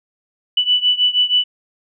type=beating tone pair; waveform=sine; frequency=2969 / 2975.3 Hz; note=F#7 / F#7; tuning=+5 / +9 cents; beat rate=6.3 Hz; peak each=-15 / -17 dBFS; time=0.57-1.44 s; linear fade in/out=5 ms; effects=none